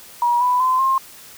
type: tone with pitch steps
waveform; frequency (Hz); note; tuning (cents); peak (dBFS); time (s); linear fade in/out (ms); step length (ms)
sine; 958 / 991.8 / 1026.8 / 1063; A#5 / B5 / C6 / C6; +47 / +7 / -33 / +27; -14; 0.22-0.98; 2; 190
effects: white hiss -42 dBFS RMS until 1.37 s